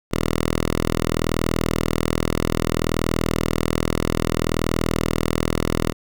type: tone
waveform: 5% pulse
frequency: 40.61 Hz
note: E1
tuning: 25 cents flat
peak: -8 dBFS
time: 0.11-5.93 s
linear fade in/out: 20 ms
effects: none